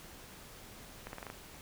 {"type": "accelerating click train", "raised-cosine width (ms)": 0.5, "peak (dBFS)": -27, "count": 6, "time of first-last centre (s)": [1.07, 1.301], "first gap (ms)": 61, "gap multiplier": 0.86, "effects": ["pink hiss -52 dBFS RMS until 1.61 s"]}